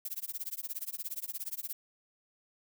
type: noise with tremolo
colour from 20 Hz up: violet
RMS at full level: -36 dBFS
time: 0.05-1.73 s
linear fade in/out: 2 ms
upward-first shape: sine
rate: 17 Hz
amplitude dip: 100%
effects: none